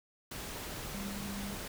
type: tone in noise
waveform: sine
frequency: 200 Hz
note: G3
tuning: 35 cents sharp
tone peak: -39 dBFS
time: 0.94-1.55 s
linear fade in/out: 5 ms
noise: pink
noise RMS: -42 dBFS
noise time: 0.31-1.68 s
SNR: 0 dB
effects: none